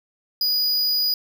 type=tone; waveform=square; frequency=4924 Hz; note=D#8; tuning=19 cents flat; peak=-19 dBFS; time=0.41-1.14 s; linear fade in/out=2 ms; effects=none